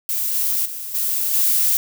violet noise with level steps, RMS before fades -22 / -20 / -30 / -21 / -17 dBFS, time 0.09-1.77 s, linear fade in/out 0 ms, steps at 0.34 / 0.65 / 0.94 / 1.33 s, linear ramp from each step 10 ms, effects none

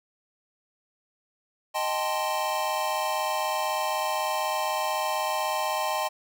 square chord, A half-diminished seventh, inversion second, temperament equal, 622.3 / 784 / 880 / 1046.5 Hz, Eb5 / G5 / A5 / C6, 0 / 0 / 0 / 0 cents, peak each -32 dBFS, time 1.74-6.09 s, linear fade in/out 20 ms, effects none

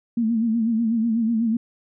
sine tone with vibrato, 227.1 Hz, A#3, 45 cents flat, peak -18 dBFS, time 0.17-1.57 s, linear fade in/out 5 ms, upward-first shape sine, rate 8.1 Hz, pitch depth 74 cents each way, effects none

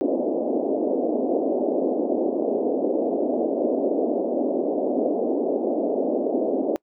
pink band-pass noise, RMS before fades -23 dBFS, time 0.01-6.76 s, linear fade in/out 0 ms, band 250 to 660 Hz, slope 48 dB/octave, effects noise-tail reverb RT60 0.1 s tail -24 dB re dry

